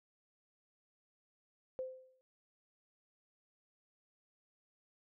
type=tone with exponential decay; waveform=sine; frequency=517 Hz; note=C5; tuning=21 cents flat; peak=-35 dBFS; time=1.79-2.21 s; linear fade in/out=0 ms; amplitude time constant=91 ms; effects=none